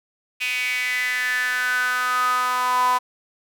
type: tone with high-pass filter sweep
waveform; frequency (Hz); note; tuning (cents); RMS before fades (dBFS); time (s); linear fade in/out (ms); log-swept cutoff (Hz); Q
sawtooth; 250.4; B3; +24; -22; 0.4-2.99; 20; 2500 to 950; 8
effects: none